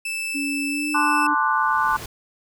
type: tone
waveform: 40% pulse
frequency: 2637 Hz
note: E7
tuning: in tune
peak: -24 dBFS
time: 0.05-1.27 s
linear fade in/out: 5 ms
type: tone with pitch glide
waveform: sine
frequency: 280.3 to 297 Hz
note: C#4 to D4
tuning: +19 to +20 cents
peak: -25 dBFS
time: 0.34-1.35 s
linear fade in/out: 20 ms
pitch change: +101 cents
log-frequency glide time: 0.68-0.91 s
type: chord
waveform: sine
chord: D dominant seventh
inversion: second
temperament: equal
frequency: 880 / 1046.5 / 1174.7 / 1480 Hz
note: A5 / C6 / D6 / F#6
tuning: 0 / 0 / 0 / 0 cents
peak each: -23 dBFS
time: 0.94-1.97 s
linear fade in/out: 10 ms
type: noise with exponential growth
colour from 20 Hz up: pink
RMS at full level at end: -33 dBFS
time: 1.23-2.06 s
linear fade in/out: 5 ms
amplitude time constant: 180 ms
effects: none